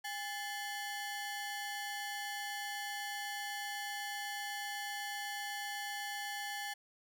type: ring-modulated tone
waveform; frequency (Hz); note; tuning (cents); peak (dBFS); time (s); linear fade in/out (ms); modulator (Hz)
sawtooth; 1276; D#6; +43; -32; 0.04-6.74; 10; 464
effects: none